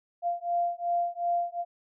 sine beating tone pair, 693 / 695.7 Hz, F5 / F5, -14 / -7 cents, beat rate 2.7 Hz, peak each -29 dBFS, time 0.22-1.65 s, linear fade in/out 50 ms, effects none

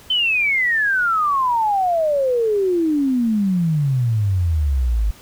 sine exponential sweep, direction down, 3098 to 50.3 Hz, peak -15 dBFS, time 0.1-5.11 s, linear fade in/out 5 ms, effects pink hiss -45 dBFS RMS until 5.21 s

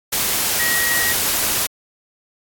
sine tone in noise, 1900 Hz, A#6, 33 cents sharp, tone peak -19 dBFS, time 0.59-1.13 s, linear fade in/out 10 ms, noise white, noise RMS -19 dBFS, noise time 0.12-1.67 s, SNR -3 dB, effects AAC 64 kbps

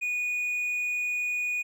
triangle tone, 2463 Hz, D#7, 18 cents flat, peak -25 dBFS, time 0.01-1.63 s, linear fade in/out 20 ms, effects none

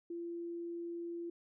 sine tone, 341.4 Hz, F4, 39 cents flat, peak -39 dBFS, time 0.1-1.3 s, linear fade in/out 5 ms, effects none

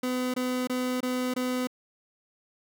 30% pulse tone bursts, 252.3 Hz, B3, 37 cents sharp, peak -24 dBFS, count 5, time 0.03-1.672 s, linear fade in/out 5 ms, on 310 ms, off 23 ms, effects none

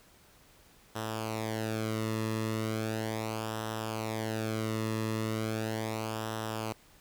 sawtooth tone with flanger, 110.3 Hz, A2, 5 cents sharp, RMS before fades -34 dBFS, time 0.95-6.73 s, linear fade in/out 10 ms, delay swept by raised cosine 0.44 to 1.33 ms, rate 0.37 Hz, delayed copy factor -0.7, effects pink hiss -60 dBFS RMS until 7 s

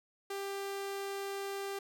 sawtooth tone, 395.4 Hz, G4, 15 cents sharp, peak -33 dBFS, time 0.3-1.79 s, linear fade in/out 5 ms, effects 11-bit

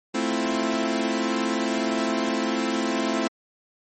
sawtooth chord, F major seventh, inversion first, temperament equal, 220 / 261.6 / 329.6 / 349.2 Hz, A3 / C4 / E4 / F4, 0 / 0 / 0 / 0 cents, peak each -24 / -23 / -24 / -28 dBFS, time 0.14-3.28 s, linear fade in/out 10 ms, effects MP3 32 kbps

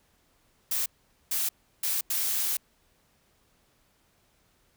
blue noise bursts at uneven times, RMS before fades -28 dBFS, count 4, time 0.71-0.86 / 1.31-1.49 / 1.83-2.01 / 2.1-2.57 s, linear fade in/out 5 ms, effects pink hiss -67 dBFS RMS until 4.76 s

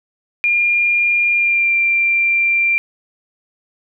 sine tone with pitch glide, 2408 to 2369 Hz, D7 to D7, +43 to +14 cents, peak -12 dBFS, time 0.44-2.78 s, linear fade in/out 0 ms, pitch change -29 cents, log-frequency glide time 1.31-1.75 s, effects none

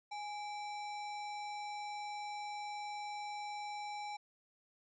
sine tone with sample-and-hold, 830.6 Hz, G#5, in tune, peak -40 dBFS, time 0.11-4.17 s, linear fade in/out 10 ms, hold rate 3150 Hz, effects resampled to 16000 Hz

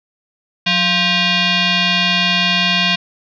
sine tone with frequency modulation, 180.2 Hz, F#3, 45 cents flat, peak -12 dBFS, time 0.66-2.96 s, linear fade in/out 10 ms, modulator 875 Hz, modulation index 4.4, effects none

